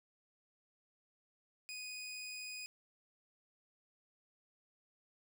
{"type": "tone", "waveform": "20% pulse", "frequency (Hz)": 2489, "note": "D#7", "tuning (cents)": 0, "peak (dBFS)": -39, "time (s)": [1.69, 2.66], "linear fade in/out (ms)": 0, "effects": []}